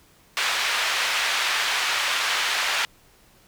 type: band-pass noise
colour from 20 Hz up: white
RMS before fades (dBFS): -24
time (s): 0.37-2.85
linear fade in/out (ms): 0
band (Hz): 990 to 3200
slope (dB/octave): 12
effects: pink hiss -56 dBFS RMS until 3.47 s